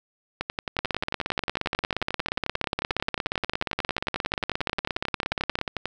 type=two click trains; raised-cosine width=0.3 ms; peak=-11 / -9 dBFS; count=62 / 83; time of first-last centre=0.41-5.856 / 0.79-5.614 s; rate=11.2 / 17 Hz; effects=none